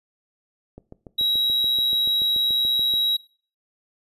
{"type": "click train", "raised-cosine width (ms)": 2, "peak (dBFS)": -26, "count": 16, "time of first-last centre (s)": [0.78, 2.938], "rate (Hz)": 6.95}
{"type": "tone", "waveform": "triangle", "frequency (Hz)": 3857, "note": "B7", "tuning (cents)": -42, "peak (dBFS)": -17, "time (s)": [1.18, 3.17], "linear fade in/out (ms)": 10}
{"effects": ["noise-tail reverb RT60 0.4 s tail -19 dB re dry", "resampled to 32000 Hz"]}